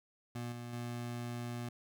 25% pulse tone with level steps, 120 Hz, B2, 49 cents flat, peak -35 / -39 / -35 dBFS, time 0.35-1.69 s, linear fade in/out 5 ms, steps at 0.52 / 0.73 s, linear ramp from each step 2 ms, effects none

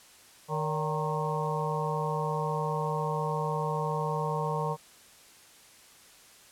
harmonic tone with a mistuned harmonic, 154.4 Hz, D#3, 13 cents flat, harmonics 1 / 3 / 4 / 5 / 6 / 7, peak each -32 / -34 / -38 / -39 / -34 / -36 dBFS, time 0.48-4.77 s, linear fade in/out 50 ms, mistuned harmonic 4, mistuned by -120 cents, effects white hiss -55 dBFS RMS until 6.51 s + low-pass 11000 Hz 12 dB/octave

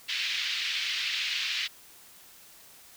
pink band-pass noise, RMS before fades -31 dBFS, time 0.08-1.68 s, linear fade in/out 20 ms, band 2200 to 4400 Hz, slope 24 dB/octave, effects white hiss -53 dBFS RMS until 2.96 s

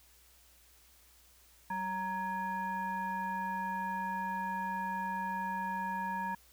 sine tone with frequency modulation, 932.3 Hz, A#5, in tune, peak -33 dBFS, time 1.7-6.35 s, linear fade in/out 5 ms, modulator 742 Hz, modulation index 0.79, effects added 60 Hz sine -66 dBFS peak until 6.52 s + white hiss -63 dBFS RMS until 6.52 s

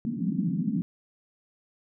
pink band-pass noise, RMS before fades -28 dBFS, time 0.05-0.82 s, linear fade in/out 0 ms, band 160 to 260 Hz, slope 48 dB/octave, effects none

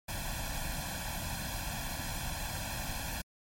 pink noise with comb filter, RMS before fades -37 dBFS, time 0.08-3.22 s, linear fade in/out 10 ms, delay 1.2 ms, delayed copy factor +1, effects MP3 64 kbps

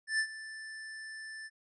square tone with ADSR envelope, 1762 Hz, A6, 2 cents sharp, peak -27 dBFS, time 0.07-1.5 s, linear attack 120 ms, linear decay 75 ms, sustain -16 dB, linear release 40 ms, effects resampled to 24000 Hz

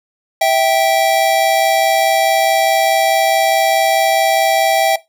square tone pair together, 655.3 / 780 Hz, E5 / G5, -10 / -9 cents, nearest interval minor third, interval 301 cents, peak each -14 dBFS, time 0.41-4.96 s, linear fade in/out 5 ms, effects noise-tail reverb RT60 0.2 s tail -18 dB re dry

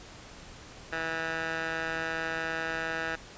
15% pulse tone with band-pass filter, 162.7 Hz, E3, 22 cents flat, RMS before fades -33 dBFS, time 0.92-3.16 s, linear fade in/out 10 ms, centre 1600 Hz, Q 1.6, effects pink hiss -48 dBFS RMS until 3.37 s + resampled to 16000 Hz

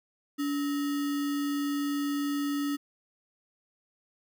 sine tone with sample-and-hold, 286.4 Hz, D4, 43 cents flat, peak -27 dBFS, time 0.38-2.77 s, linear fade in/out 20 ms, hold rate 1575 Hz, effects none

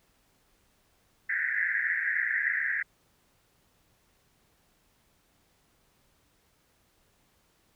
white band-pass noise, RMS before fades -29 dBFS, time 1.29-2.83 s, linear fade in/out 10 ms, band 1600 to 2000 Hz, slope 96 dB/octave, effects pink hiss -68 dBFS RMS until 7.75 s

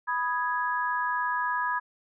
sine chord, G# minor, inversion first, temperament equal, 987.8 / 1244.5 / 1661.2 Hz, B5 / D#6 / G#6, 0 / 0 / 0 cents, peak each -28 / -33 / -30 dBFS, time 0.07-1.8 s, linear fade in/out 20 ms, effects none

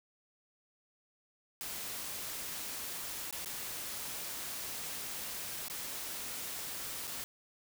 white noise with dropouts, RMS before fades -41 dBFS, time 1.61-7.24 s, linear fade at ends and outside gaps 0 ms, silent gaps 3.31-3.326 / 3.447-3.459 / 5.683-5.699 / 7.072-7.076 s, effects none

